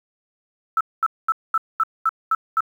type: tone bursts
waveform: sine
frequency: 1318.5 Hz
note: E6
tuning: in tune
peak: -15 dBFS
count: 8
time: 0.77-2.606 s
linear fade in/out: 2 ms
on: 37 ms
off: 220 ms
effects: 8-bit